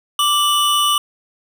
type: tone pair together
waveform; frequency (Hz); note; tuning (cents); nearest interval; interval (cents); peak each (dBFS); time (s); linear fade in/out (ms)
square; 1174.7 / 2967; D6 / F#7; 0 / +4; octave + major third; 1604; -17; 0.19-0.98; 2
effects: none